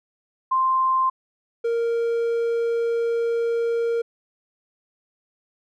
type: tone pair in turn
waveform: sine / triangle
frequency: 1046.5 / 465.1 Hz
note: C6 / A#4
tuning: 0 / -4 cents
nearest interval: octave + major second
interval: 1404 cents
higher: first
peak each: -17 / -18 dBFS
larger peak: first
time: 0.51-1.1 / 1.64-4.02 s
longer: second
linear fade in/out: 10 ms
effects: none